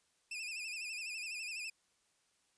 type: tone with vibrato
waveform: sawtooth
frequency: 2549 Hz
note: D#7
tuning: 41 cents sharp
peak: -37 dBFS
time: 0.31-1.7 s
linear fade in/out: 5 ms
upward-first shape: sine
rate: 12 Hz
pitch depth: 98 cents each way
effects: white hiss -75 dBFS RMS until 2.57 s + resampled to 22050 Hz